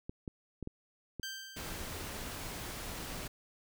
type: clicks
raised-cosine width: 3 ms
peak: -27 dBFS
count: 5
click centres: 0.095 / 0.278 / 0.627 / 0.674 / 1.197 s
type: tone with exponential decay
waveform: 15% pulse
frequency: 1568 Hz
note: G6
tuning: in tune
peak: -31 dBFS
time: 1.23-2.29 s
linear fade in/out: 2 ms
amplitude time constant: 230 ms
type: noise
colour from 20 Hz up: pink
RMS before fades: -42 dBFS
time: 1.56-3.28 s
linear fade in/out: 10 ms
effects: none